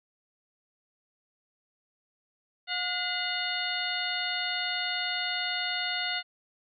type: harmonic tone with a mistuned harmonic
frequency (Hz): 720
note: F#5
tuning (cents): -47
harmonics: 1 / 2 / 3 / 4 / 5 / 6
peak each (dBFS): -38 / -35 / -35 / -35 / -36 / -36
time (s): 2.67-6.23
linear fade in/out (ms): 50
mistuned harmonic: 3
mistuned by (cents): -91
effects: none